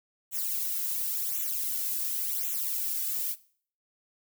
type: noise with flanger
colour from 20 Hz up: violet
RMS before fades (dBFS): -31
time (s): 0.31-3.36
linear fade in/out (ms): 50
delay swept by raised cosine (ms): 0.2 to 2.2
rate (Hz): 0.92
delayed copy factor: -0.95
effects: noise-tail reverb RT60 0.5 s tail -19 dB re dry